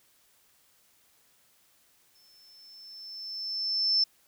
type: tone with exponential growth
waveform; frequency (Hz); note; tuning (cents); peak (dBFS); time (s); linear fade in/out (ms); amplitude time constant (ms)
sine; 5300; E8; +9; -20; 2.15-4.04; 5; 410
effects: white hiss -65 dBFS RMS until 4.27 s